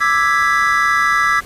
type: chord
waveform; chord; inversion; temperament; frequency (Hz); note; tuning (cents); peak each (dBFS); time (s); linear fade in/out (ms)
triangle; E dominant seventh; third; equal; 1174.7 / 1318.5 / 1661.2 / 1975.5; D6 / E6 / G#6 / B6; 0 / 0 / 0 / 0; -16; 0-1.41; 20
effects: pink hiss -38 dBFS RMS until 1.45 s + resampled to 32000 Hz